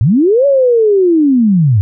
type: linear two-way sweep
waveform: sine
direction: up then down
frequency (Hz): 92.2 to 571 to 92.2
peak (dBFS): -6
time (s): 0.01-1.81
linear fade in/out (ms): 0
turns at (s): 0.46
effects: none